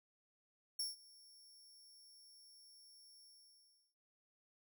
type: tone with ADSR envelope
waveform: sawtooth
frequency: 5470 Hz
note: F8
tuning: 37 cents flat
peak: -34 dBFS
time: 0.79-3.95 s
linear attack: 6 ms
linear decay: 160 ms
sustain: -24 dB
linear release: 720 ms
effects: none